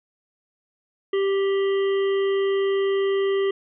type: harmonic tone with a mistuned harmonic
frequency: 392 Hz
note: G4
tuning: in tune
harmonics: 1 / 3 / 5 / 7 / 8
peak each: -19 / -35 / -35 / -42 / -39 dBFS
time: 1.13-3.51 s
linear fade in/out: 5 ms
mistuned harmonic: 7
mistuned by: +50 cents
effects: none